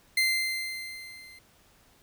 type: tone with level ramp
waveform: 30% pulse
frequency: 2081 Hz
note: C7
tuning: 10 cents flat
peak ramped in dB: -18 to -46 dBFS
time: 0.17-1.39 s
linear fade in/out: 5 ms
effects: pink hiss -61 dBFS RMS until 2.02 s